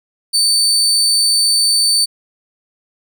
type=tone; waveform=30% pulse; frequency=4554 Hz; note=C#8; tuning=46 cents sharp; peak=-8 dBFS; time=0.33-2.06 s; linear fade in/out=20 ms; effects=none

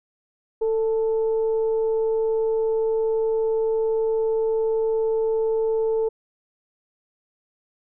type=tone with frequency modulation; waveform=sine; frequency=444.7 Hz; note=A4; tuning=18 cents sharp; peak=-19 dBFS; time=0.61-6.09 s; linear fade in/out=10 ms; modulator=436 Hz; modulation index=0.28; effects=none

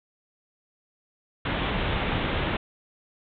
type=low-pass noise; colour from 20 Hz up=pink; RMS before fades=-27 dBFS; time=1.45-2.57 s; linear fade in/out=5 ms; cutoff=3700 Hz; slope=96 dB/octave; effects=none

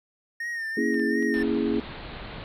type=tone with vibrato; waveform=triangle; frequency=1835 Hz; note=A#6; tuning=28 cents flat; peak=-27 dBFS; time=0.4-1.43 s; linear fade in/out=5 ms; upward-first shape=sine; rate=2.7 Hz; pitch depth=52 cents each way
type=chord; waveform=sine; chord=A# half-diminished seventh; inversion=none; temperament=equal; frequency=233.1 / 277.2 / 329.6 / 415.3 Hz; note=A#3 / C#4 / E4 / G#4; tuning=0 / 0 / 0 / 0 cents; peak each=-27 / -28 / -28 / -28 dBFS; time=0.77-1.8 s; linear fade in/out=5 ms
type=clicks; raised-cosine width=0.3 ms; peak=-31 dBFS; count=6; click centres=0.943 / 0.996 / 1.226 / 1.548 / 1.76 / 1.803 s
type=low-pass noise; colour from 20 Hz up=pink; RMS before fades=-39 dBFS; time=1.34-2.44 s; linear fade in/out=0 ms; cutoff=4300 Hz; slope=96 dB/octave
effects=none

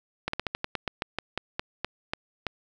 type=slowing click train; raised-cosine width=0.3 ms; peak=-12 dBFS; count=15; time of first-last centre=0.28-2.467 s; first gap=54 ms; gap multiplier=1.15; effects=none

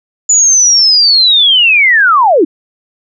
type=linear sweep; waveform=sine; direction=down; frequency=7000 to 270.2 Hz; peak=-4 dBFS; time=0.29-2.45 s; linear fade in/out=10 ms; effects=none

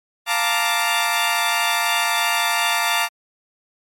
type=chord; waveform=15% pulse; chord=Bb major seventh; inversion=second; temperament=equal; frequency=698.5 / 880 / 932.3 / 1174.7 Hz; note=F5 / A5 / Bb5 / D6; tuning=0 / 0 / 0 / 0 cents; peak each=-17 dBFS; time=0.26-3.09 s; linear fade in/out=50 ms; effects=MP3 64 kbps

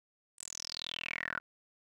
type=tone with band-pass filter sweep; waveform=10% pulse; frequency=41.2 Hz; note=E1; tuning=in tune; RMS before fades=-41 dBFS; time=0.38-1.4 s; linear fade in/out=10 ms; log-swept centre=8600 to 1400 Hz; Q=8.9; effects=none

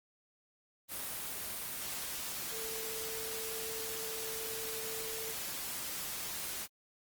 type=tone in noise; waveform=sine; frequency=446 Hz; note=A4; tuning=23 cents sharp; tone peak=-44 dBFS; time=2.5-5.35 s; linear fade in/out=50 ms; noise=white; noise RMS=-40 dBFS; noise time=0.88-6.68 s; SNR=-7 dB; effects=Opus 24 kbps

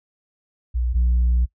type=tone pair in turn; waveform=sine; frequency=60.5 / 60.5 Hz; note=B1 / B1; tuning=-35 / -35 cents; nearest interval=unison; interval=0 cents; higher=neither; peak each=-18 / -13 dBFS; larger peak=second; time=0.74-0.94 / 0.94-1.46 s; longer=second; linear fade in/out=20 ms; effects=noise-tail reverb RT60 0.1 s tail -22 dB re dry + tanh soft clip ceiling -13 dBFS

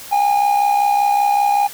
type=tone with amplitude modulation; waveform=triangle; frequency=815 Hz; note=G#5; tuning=33 cents flat; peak=-8 dBFS; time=0.11-1.68 s; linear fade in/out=20 ms; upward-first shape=sine; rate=65.2 Hz; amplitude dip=55%; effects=white hiss -35 dBFS RMS until 1.73 s

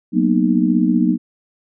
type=chord; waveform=sine; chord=B major seventh; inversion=second; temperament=just; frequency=185.21 / 231.5 / 246.9 / 308.7 Hz; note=F#3 / A#3 / B3 / D#4; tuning=+2 / -12 / 0 / -14 cents; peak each=-18 dBFS; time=0.12-1.18 s; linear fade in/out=50 ms; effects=none

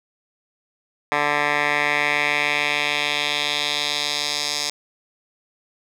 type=tone with band-pass filter sweep; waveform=10% pulse; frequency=146.83 Hz; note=D3; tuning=in tune; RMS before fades=-22 dBFS; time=1.12-4.7 s; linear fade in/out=0 ms; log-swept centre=1500 to 5300 Hz; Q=2.1; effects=none

